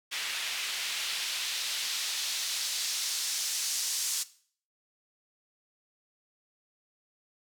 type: noise with band-pass filter sweep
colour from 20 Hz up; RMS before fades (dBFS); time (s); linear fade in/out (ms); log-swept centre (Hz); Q
white; -33; 0.11-4.24; 20; 2600 to 6300; 1.2
effects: noise-tail reverb RT60 0.5 s tail -17 dB re dry